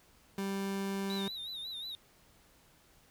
30% pulse tone, 196 Hz, G3, in tune, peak -31 dBFS, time 0.38-1.28 s, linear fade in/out 2 ms
triangle tone with vibrato, 3800 Hz, A#7, 33 cents sharp, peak -38 dBFS, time 1.1-1.95 s, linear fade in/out 0 ms, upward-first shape sine, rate 5.5 Hz, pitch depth 94 cents each way
effects pink hiss -64 dBFS RMS until 3.1 s

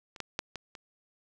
clicks, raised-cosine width 0.2 ms, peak -29 / -17 / -13 / -21 / -28 dBFS, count 5, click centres 0.162 / 0.203 / 0.391 / 0.557 / 0.752 s, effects none

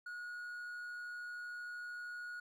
triangle tone with amplitude modulation, 1449 Hz, F#6, 37 cents flat, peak -40 dBFS, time 0.06-2.4 s, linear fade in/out 5 ms, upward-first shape sine, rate 133 Hz, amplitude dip 25%, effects none

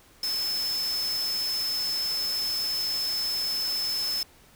sine tone in noise, 5240 Hz, E8, 11 cents flat, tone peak -26 dBFS, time 0.23-4.23 s, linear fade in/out 2 ms, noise white, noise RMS -37 dBFS, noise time 0.23-4.23 s, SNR +8 dB, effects pink hiss -56 dBFS RMS until 4.55 s

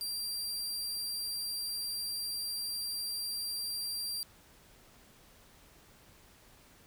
sawtooth tone, 4728 Hz, D8, 11 cents sharp, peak -32 dBFS, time 0.01-4.23 s, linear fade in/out 0 ms, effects pink hiss -60 dBFS RMS until 6.86 s

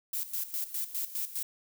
violet noise with tremolo, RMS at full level -33 dBFS, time 0.13-1.43 s, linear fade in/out 5 ms, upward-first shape square, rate 4.9 Hz, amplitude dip 75%, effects none

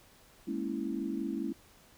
sine chord, A# half-diminished seventh, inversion third, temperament equal, 207.7 / 233.1 / 277.2 / 329.6 Hz, G#3 / A#3 / C#4 / E4, 0 / 0 / 0 / 0 cents, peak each -38 / -39 / -37 / -37 dBFS, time 0.47-1.53 s, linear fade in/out 10 ms, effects pink hiss -60 dBFS RMS until 1.97 s

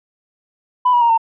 sine tone with pitch steps, 996 / 966 / 936.8 / 908.6 Hz, B5 / B5 / A#5 / A#5, +14 / -39 / +8 / -45 cents, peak -9 dBFS, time 0.85-1.178 s, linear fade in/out 10 ms, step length 82 ms, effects tanh soft clip ceiling -6 dBFS

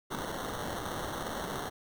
violet noise with sample-and-hold, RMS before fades -37 dBFS, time 0.1-1.7 s, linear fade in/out 20 ms, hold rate 2450 Hz, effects none

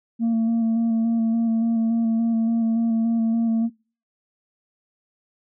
sine tone with vibrato, 227.9 Hz, A#3, 39 cents flat, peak -15 dBFS, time 0.19-3.7 s, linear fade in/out 50 ms, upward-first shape square, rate 3.5 Hz, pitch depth 16 cents each way, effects noise-tail reverb RT60 0.4 s tail -26 dB re dry + tanh soft clip ceiling -17 dBFS

